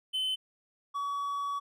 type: tone pair in turn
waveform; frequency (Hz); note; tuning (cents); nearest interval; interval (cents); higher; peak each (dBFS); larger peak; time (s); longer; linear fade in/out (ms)
triangle; 3051 / 1133; G7 / C#6; -48 / +37; octave + perfect fourth; 1715; first; -27 / -29; first; 0.13-0.36 / 0.94-1.6; second; 20
effects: none